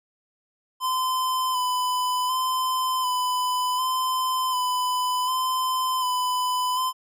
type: tone with vibrato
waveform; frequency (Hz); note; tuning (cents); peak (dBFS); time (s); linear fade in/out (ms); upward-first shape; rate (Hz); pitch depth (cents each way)
square; 1015; B5; +47; -23; 0.8-6.93; 50; square; 0.67; 21
effects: none